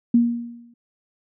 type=tone with exponential decay; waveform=sine; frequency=236.4 Hz; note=A#3; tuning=24 cents sharp; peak=-10 dBFS; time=0.14-0.74 s; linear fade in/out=5 ms; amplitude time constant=130 ms; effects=none